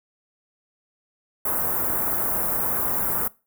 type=band-stop noise; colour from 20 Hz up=white; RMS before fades=-24 dBFS; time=1.45-3.28 s; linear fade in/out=5 ms; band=1400 to 12000 Hz; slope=24 dB/octave; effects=noise-tail reverb RT60 0.3 s tail -22 dB re dry